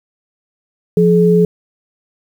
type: tone pair together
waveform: sine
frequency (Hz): 174.61 / 425.7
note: F3 / G#4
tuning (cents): 0 / +43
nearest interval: octave + minor third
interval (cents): 1543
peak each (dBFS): -10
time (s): 0.97-1.45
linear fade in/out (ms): 2
effects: 7-bit